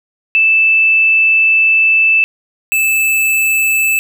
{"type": "tone pair in turn", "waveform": ["sine", "square"], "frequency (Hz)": [2637, 2627], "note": ["E7", "E7"], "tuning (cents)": [0, -7], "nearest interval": "unison", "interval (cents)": 7, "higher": "first", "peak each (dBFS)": [-7, -11], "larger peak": "first", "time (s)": [[0.35, 2.24], [2.72, 3.99]], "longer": "first", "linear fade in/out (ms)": 0, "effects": []}